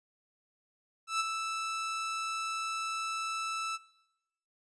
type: tone with ADSR envelope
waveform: sawtooth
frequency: 1318.5 Hz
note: E6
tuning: in tune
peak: -23 dBFS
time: 1.07-3.78 s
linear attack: 130 ms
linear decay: 24 ms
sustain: -7 dB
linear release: 32 ms
effects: noise-tail reverb RT60 0.9 s tail -20 dB re dry + resampled to 22050 Hz